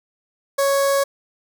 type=tone with notch filter; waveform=sawtooth; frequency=554.4 Hz; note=C#5; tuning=in tune; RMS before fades=-18 dBFS; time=0.58-1.04 s; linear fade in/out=10 ms; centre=2700 Hz; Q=0.97; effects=none